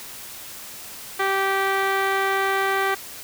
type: tone with low-pass filter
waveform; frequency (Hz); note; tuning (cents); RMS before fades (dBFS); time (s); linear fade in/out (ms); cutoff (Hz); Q
15% pulse; 389.2; G4; -12; -22; 1.19-2.95; 10; 2400; 3.5
effects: white hiss -38 dBFS RMS until 3.23 s